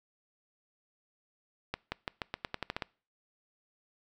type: accelerating click train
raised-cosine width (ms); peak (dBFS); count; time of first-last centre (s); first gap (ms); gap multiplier
0.3; -17; 11; 1.74-2.822; 180; 0.88
effects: noise-tail reverb RT60 0.4 s tail -24 dB re dry